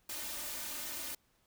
white noise with comb filter, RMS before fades -41 dBFS, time 0.09-1.15 s, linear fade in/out 5 ms, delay 3.3 ms, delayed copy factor +0.85, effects pink hiss -73 dBFS RMS until 1.46 s

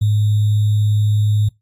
sine tone with sample-and-hold, 105.2 Hz, G#2, 23 cents sharp, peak -12 dBFS, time 0.01-1.49 s, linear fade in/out 10 ms, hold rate 3675 Hz, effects noise-tail reverb RT60 0.2 s tail -23 dB re dry + AAC 64 kbps

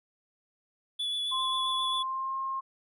triangle tone with vibrato, 3431 Hz, A7, 44 cents flat, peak -28 dBFS, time 0.99-2.03 s, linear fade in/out 10 ms, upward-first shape sine, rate 7.5 Hz, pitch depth 13 cents each way
sine tone with pitch glide, 1046.5 to 1067.9 Hz, C6 to C6, 0 to +35 cents, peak -30 dBFS, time 1.31-2.61 s, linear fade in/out 20 ms, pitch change +35 cents, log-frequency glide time 1.98-2.36 s
effects none

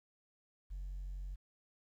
sine tone, 46.25 Hz, F#1, in tune, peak -38 dBFS, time 0.7-1.36 s, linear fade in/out 20 ms, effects tanh soft clip ceiling -39 dBFS + 12-bit

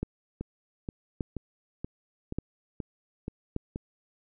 two click trains, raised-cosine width 3 ms, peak -21 / -17 dBFS, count 8 / 4, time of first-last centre 0.41-3.759 / 0.03-3.564 s, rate 2.09 / 0.849 Hz, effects none

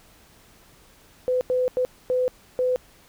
sine tone bursts at uneven times, 505 Hz, B4, 39 cents sharp, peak -19 dBFS, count 5, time 1.28-1.41 / 1.5-1.68 / 1.77-1.85 / 2.1-2.28 / 2.59-2.76 s, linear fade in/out 0 ms, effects pink hiss -54 dBFS RMS until 3.08 s

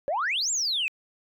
sine exponential two-way sweep, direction up then down, 532 to 7670 to 2440 Hz, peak -23 dBFS, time 0.08-0.88 s, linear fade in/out 0 ms, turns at 0.51 s, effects tanh soft clip ceiling -20 dBFS

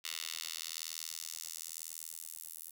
10% pulse tone with high-pass filter sweep, 81 Hz, E2, 30 cents flat, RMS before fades -44 dBFS, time 0.04-2.71 s, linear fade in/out 10 ms, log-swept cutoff 3200 to 11000 Hz, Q 1.2, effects none

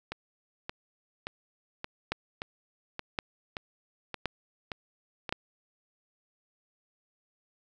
two click trains, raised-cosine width 0.3 ms, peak -13 / -19 dBFS, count 4 / 10, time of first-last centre 2.12-5.325 / 0.12-5.292 s, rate 0.936 / 1.74 Hz, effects none

